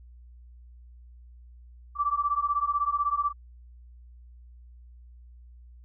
sine beating tone pair, 1155 / 1171 Hz, D6 / D6, -29 / -5 cents, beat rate 16 Hz, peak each -27 dBFS, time 1.95-3.33 s, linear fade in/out 50 ms, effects added 60 Hz sine -47 dBFS peak until 5.84 s

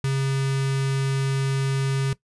square tone with notch filter, 135.5 Hz, C#3, 39 cents flat, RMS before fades -23 dBFS, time 0.04-2.13 s, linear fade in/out 2 ms, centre 630 Hz, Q 1, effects noise-tail reverb RT60 0.1 s tail -18 dB re dry + resampled to 24000 Hz

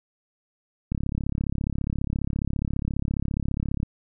click train, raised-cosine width 5 ms, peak -14 dBFS, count 102, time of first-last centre 0.92-3.831 s, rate 34.7 Hz, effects none

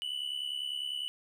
triangle tone pair together, 2926 / 2996 Hz, F#7 / F#7, -20 / +21 cents, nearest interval unison, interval 41 cents, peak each -37 / -34 dBFS, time 0.02-1.08 s, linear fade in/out 0 ms, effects none

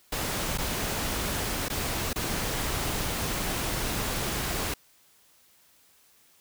pink noise with dropouts, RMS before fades -30 dBFS, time 0.12-4.74 s, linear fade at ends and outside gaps 5 ms, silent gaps 0.576-0.583 / 1.685-1.699 / 2.132-2.158 s, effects white hiss -61 dBFS RMS until 6.4 s

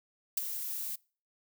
violet noise with ADSR envelope, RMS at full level -27 dBFS, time 0.37-0.96 s, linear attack 5 ms, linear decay 17 ms, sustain -10 dB, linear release 11 ms, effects noise-tail reverb RT60 0.4 s tail -25 dB re dry

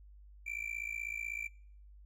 triangle tone with amplitude modulation, 2349 Hz, D7, in tune, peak -32 dBFS, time 0.46-1.48 s, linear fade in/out 10 ms, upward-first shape sine, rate 56.1 Hz, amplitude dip 100%, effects noise-tail reverb RT60 0.6 s tail -22 dB re dry + added 50 Hz sine -53 dBFS peak until 2.05 s

